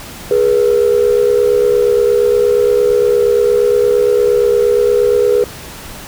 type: tone pair together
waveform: sine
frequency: 415.3 / 483.9 Hz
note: G#4 / B4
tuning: 0 / -35 cents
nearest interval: minor third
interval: 265 cents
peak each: -10 dBFS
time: 0.31-5.44 s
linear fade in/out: 2 ms
effects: tanh soft clip ceiling -3 dBFS + pink hiss -31 dBFS RMS until 6.07 s